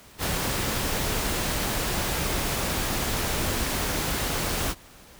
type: noise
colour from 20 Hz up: pink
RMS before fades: -27 dBFS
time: 0.18-4.75 s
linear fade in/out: 50 ms
effects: pink hiss -50 dBFS RMS until 5.19 s